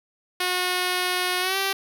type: tone with pitch glide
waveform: 5% pulse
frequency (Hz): 362.9 to 388.9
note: F#4 to G4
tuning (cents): -34 to -14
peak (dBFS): -11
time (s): 0.4-1.73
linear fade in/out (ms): 5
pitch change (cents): +120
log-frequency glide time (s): 1.4-1.57
effects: none